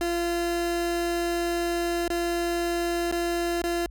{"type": "tone with dropouts", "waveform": "30% pulse", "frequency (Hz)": 343.5, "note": "F4", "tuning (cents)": -29, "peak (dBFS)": -22, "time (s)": [0.01, 3.86], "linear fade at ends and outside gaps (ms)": 1, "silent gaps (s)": [[2.079, 2.102], [3.114, 3.124], [3.618, 3.639]], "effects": ["added 50 Hz sine -40 dBFS peak until 3.9 s"]}